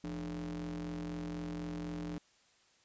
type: ring-modulated tone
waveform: square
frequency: 64 Hz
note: C2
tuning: 38 cents flat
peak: -36 dBFS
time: 0.04-2.18 s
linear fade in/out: 0 ms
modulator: 234 Hz
effects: white hiss -68 dBFS RMS until 2.84 s + resampled to 16000 Hz